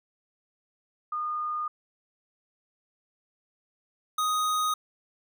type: tone pair in turn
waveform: sine / square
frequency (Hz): 1222 / 1247.7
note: D#6 / D#6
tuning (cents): -32 / +4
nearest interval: unison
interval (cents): 36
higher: second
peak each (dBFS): -28 / -25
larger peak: second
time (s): 1.12-1.68 / 4.18-4.74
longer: neither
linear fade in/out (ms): 5
effects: none